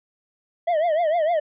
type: tone with vibrato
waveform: triangle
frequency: 651 Hz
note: E5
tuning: 22 cents flat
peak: -16 dBFS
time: 0.67-1.4 s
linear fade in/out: 10 ms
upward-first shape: triangle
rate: 6.6 Hz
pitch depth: 170 cents each way
effects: resampled to 8000 Hz